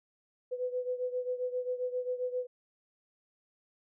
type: beating tone pair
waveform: sine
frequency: 498.5 / 506 Hz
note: B4 / B4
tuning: +16 / +42 cents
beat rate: 7.5 Hz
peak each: -33 / -37 dBFS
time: 0.51-2.47 s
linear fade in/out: 20 ms
effects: none